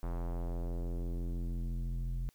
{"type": "tone with low-pass filter sweep", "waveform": "square", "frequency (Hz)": 43, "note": "F1", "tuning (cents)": -26, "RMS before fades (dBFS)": -36, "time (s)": [0.03, 2.29], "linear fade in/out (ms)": 0, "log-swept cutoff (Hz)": [1100, 120], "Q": 1.3, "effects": ["white hiss -70 dBFS RMS until 2.34 s"]}